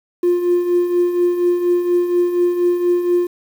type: tone with tremolo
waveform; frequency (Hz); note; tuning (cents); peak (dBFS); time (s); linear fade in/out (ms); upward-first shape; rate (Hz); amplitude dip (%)
triangle; 352.4; F4; +16; -7; 0.23-3.27; 5; triangle; 4.2; 70
effects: tanh soft clip ceiling -8 dBFS + 7-bit